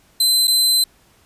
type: tone with dropouts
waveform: sawtooth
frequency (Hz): 4060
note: B7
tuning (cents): +47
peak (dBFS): -10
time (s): 0.2-0.84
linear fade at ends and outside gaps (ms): 5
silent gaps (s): 0.473-0.478
effects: pink hiss -55 dBFS RMS until 1.25 s + resampled to 32000 Hz